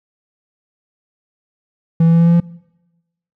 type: tone with pitch steps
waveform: triangle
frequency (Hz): 164.81 / 166.05 / 167.3 / 168.56 / 169.84 / 171.12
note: E3 / E3 / E3 / E3 / F3 / F3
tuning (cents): 0 / +13 / +26 / +39 / -48 / -35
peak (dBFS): -6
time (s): 2-2.402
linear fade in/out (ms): 5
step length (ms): 67
effects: noise-tail reverb RT60 1.0 s tail -23 dB re dry